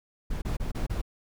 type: noise bursts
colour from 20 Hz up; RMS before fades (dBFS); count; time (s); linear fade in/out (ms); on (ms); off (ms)
brown; -29; 5; 0.3-1.016; 10; 120; 29
effects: none